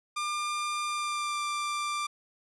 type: tone with pitch glide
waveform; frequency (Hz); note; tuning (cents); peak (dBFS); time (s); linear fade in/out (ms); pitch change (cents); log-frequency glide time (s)
sawtooth; 1198 to 1182.2; D6 to D6; +34 to +11; -26; 0.16-2.07; 10; -23; 0.87-1.41
effects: resampled to 24000 Hz